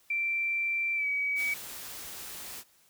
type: tone with pitch glide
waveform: sine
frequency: 2349 to 2272 Hz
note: D7 to C#7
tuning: 0 to +42 cents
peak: -27 dBFS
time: 0.1-1.54 s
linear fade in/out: 5 ms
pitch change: -58 cents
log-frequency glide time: 0.95-1.07 s
type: noise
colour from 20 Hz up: white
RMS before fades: -42 dBFS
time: 1.35-2.64 s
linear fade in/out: 50 ms
effects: white hiss -64 dBFS RMS until 2.89 s